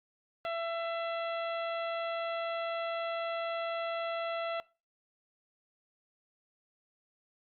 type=harmonic tone; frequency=669 Hz; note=E5; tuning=25 cents sharp; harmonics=1 / 2 / 3 / 4 / 5 / 6; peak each=-34 / -39 / -45 / -45 / -48 / -54 dBFS; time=0.45-4.6 s; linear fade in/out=0 ms; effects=noise-tail reverb RT60 0.3 s tail -21 dB re dry + Opus 48 kbps